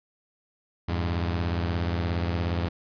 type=beating tone pair; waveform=sawtooth; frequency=85.2 / 102.2 Hz; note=F2 / G#2; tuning=-42 / -27 cents; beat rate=17 Hz; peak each=-22 / -28 dBFS; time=0.88-2.69 s; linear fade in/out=10 ms; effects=resampled to 11025 Hz